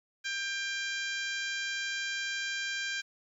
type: harmonic tone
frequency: 794 Hz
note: G5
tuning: 22 cents sharp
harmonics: 2 / 3 / 4 / 5 / 6 / 7 / 8 / 9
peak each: -35 / -39 / -41 / -43 / -45 / -46 / -47 / -48 dBFS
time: 0.24-3.02 s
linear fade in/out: 20 ms
effects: 11-bit